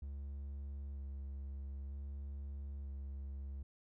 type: tone with vibrato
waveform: triangle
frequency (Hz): 69.3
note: C#2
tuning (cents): 0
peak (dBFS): -40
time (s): 0.02-3.63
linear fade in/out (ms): 5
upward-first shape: square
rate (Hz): 0.53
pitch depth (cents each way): 15
effects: none